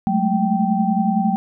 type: tone cluster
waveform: sine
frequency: 186.1 / 210.6 / 221.4 / 778 Hz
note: F#3 / G#3 / A3 / G5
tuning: +10 / +24 / +11 / -13 cents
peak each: -21 dBFS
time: 0.07-1.36 s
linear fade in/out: 0 ms
effects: none